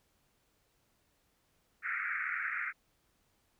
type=band-pass noise; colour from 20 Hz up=pink; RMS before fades=-36 dBFS; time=1.82-2.73 s; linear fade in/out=50 ms; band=1300 to 2300 Hz; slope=96 dB/octave; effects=pink hiss -74 dBFS RMS until 3.59 s